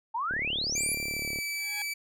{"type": "exponential sweep", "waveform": "sine", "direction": "up", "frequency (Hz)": [864, 11960], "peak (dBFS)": -28, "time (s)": [0.14, 0.95], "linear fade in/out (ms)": 10}
{"type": "click train", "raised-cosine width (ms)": 2, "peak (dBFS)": -27, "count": 40, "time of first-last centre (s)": [0.31, 1.387], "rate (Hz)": 36.2}
{"type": "tone with pitch glide", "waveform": "sawtooth", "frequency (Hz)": [2349, 2307], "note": ["D7", "D7"], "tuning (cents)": [0, -31], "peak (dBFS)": -28, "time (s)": [0.75, 1.94], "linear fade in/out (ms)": 10, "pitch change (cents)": -31, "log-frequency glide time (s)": [0.96, 1.31]}
{"type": "tone with exponential growth", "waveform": "15% pulse", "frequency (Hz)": 830.6, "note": "G#5", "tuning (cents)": 0, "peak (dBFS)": -29, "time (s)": [1.47, 1.82], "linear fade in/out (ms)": 2, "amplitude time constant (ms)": 76}
{"effects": []}